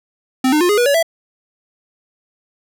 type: tone with pitch steps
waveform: square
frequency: 259.6 / 303.4 / 354.6 / 414.5 / 484.4 / 566.2 / 661.8 Hz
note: C4 / D#4 / F4 / G#4 / B4 / C#5 / E5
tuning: -13 / -44 / +26 / -3 / -34 / +37 / +7 cents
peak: -12 dBFS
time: 0.44-1.028 s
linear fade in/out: 5 ms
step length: 84 ms
effects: none